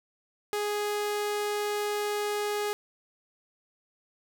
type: tone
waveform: sawtooth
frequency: 415.3 Hz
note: G#4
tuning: in tune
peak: -24 dBFS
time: 0.53-2.73 s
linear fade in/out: 0 ms
effects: none